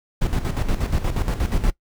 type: noise with tremolo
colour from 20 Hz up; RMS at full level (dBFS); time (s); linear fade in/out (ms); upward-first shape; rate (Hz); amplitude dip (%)
brown; -19; 0.21-1.71; 10; square; 8.4; 65
effects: noise-tail reverb RT60 0.1 s tail -20 dB re dry